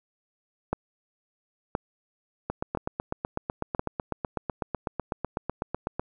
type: two click trains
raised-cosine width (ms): 1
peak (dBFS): -11 / -14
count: 4 / 29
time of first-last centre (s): 0.73-3.794 / 2.5-5.996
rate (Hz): 0.979 / 8.01
effects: none